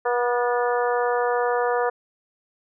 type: harmonic tone with a mistuned harmonic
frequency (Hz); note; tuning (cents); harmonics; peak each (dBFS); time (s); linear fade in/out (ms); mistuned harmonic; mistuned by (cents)
242.5; B3; -31; 2 / 3 / 4 / 5 / 6 / 7; -22 / -26 / -28 / -30 / -32 / -33; 0.05-1.9; 10; 7; +39
effects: none